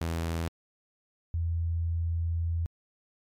sawtooth / sine tone pair in turn, 82.8 / 83.67 Hz, E2 / E2, +8 / +26 cents, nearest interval unison, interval 18 cents, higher second, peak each -25 / -26 dBFS, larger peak first, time 0.01-0.48 / 1.34-2.66 s, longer second, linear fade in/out 0 ms, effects MP3 96 kbps

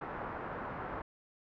white low-pass noise, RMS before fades -41 dBFS, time 0.01-1.02 s, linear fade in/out 5 ms, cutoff 1400 Hz, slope 24 dB/octave, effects none

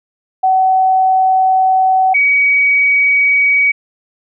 sine tone pair in turn, 755 / 2262 Hz, F#5 / C#7, +35 / +34 cents, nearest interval octave + perfect fifth, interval 1899 cents, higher second, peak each -8 dBFS, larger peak neither, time 0.43-2.14 / 2.14-3.72 s, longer first, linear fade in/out 10 ms, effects none

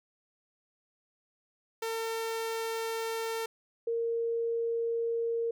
sawtooth / sine tone pair in turn, 452.1 / 462.7 Hz, A4 / A#4, +47 / -13 cents, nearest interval unison, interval 40 cents, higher second, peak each -28 dBFS, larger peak neither, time 1.82-3.46 / 3.87-5.51 s, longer neither, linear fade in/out 5 ms, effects none

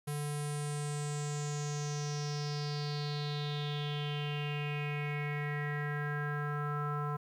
square tone with low-pass filter sweep, 146.9 Hz, D3, 1 cent sharp, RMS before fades -36 dBFS, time 0.07-7.17 s, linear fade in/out 10 ms, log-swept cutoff 11000 to 1200 Hz, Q 6, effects 11-bit

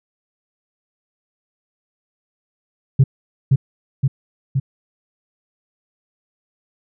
sine tone with echo, 134.5 Hz, C3, 48 cents sharp, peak -5 dBFS, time 2.99-3.04 s, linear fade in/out 10 ms, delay 520 ms, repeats 3, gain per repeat -3 dB, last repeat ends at 4.6 s, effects tanh soft clip ceiling -5 dBFS

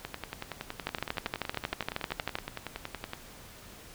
two click trains, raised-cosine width 0.3 ms, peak -19 / -14 dBFS, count 34 / 20, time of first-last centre 0.05-3.134 / 0.87-2.354 s, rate 10.7 / 12.8 Hz, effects pink hiss -50 dBFS RMS until 3.94 s

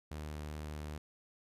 sawtooth tone with vibrato, 75.6 Hz, D#2, 49 cents flat, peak -37 dBFS, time 0.11-0.98 s, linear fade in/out 5 ms, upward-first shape sine, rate 2.5 Hz, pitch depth 13 cents each way, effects resampled to 32000 Hz

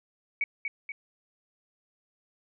sine tone with echo, 2254 Hz, C#7, 28 cents sharp, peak -24 dBFS, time 0.41-0.44 s, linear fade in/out 2 ms, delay 240 ms, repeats 2, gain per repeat -5 dB, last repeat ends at 0.92 s, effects none

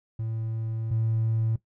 triangle tone pair in turn, 112 / 112 Hz, A2 / A2, +31 / +31 cents, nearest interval unison, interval 0 cents, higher neither, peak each -26 / -20 dBFS, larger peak second, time 0.19-0.91 / 0.91-1.56 s, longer first, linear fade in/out 5 ms, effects noise-tail reverb RT60 0.1 s tail -18 dB re dry + tanh soft clip ceiling -17 dBFS

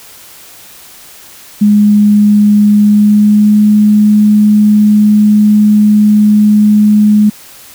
sine tone with pitch glide, 207.7 to 210.2 Hz, G#3 to G#3, 0 to +21 cents, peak -3 dBFS, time 1.61-7.3 s, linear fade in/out 10 ms, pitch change +21 cents, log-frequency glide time 2.79-3.61 s, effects white hiss -35 dBFS RMS until 7.74 s

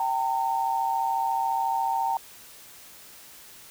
sine tone pair together, 777.8 / 912 Hz, G5 / A#5, -14 / -38 cents, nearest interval minor third, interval 276 cents, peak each -27 / -25 dBFS, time 0-2.17 s, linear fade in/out 2 ms, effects white hiss -48 dBFS RMS until 3.7 s

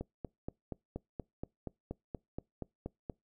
click train, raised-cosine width 2 ms, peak -25 dBFS, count 14, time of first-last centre 0.01-3.098 s, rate 4.21 Hz, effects noise-tail reverb RT60 0.2 s tail -25 dB re dry

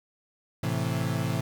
35% pulse chord, A minor, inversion none, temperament equal, 110 / 130.81 / 164.81 Hz, A2 / C3 / E3, 0 / 0 / 0 cents, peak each -29 dBFS, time 0.63-1.41 s, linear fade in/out 5 ms, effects 9-bit

